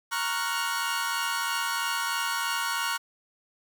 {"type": "chord", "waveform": "sawtooth", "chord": "Gb major seventh", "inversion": "first", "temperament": "equal", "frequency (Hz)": [932.3, 1108.7, 1396.9, 1480], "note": ["Bb5", "Db6", "F6", "Gb6"], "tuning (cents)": [0, 0, 0, 0], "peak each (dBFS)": -29, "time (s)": [0.11, 2.98], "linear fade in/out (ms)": 20, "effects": ["9-bit"]}